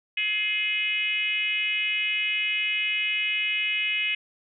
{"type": "tone with frequency modulation", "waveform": "sine", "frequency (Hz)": 2527, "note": "D#7", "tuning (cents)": 26, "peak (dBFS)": -23, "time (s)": [0.17, 4.15], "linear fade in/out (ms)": 5, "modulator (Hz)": 414, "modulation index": 1.1, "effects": []}